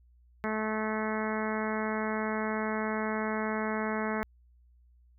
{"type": "harmonic tone", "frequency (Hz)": 216.9, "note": "A3", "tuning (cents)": -25, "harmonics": [1, 2, 3, 4, 5, 6, 7, 8, 9, 10], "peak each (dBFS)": [-33, -36, -38, -39, -40, -41, -41, -42, -43, -43], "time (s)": [0.44, 4.23], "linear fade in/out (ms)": 0, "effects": ["added 60 Hz sine -58 dBFS peak until 5.18 s"]}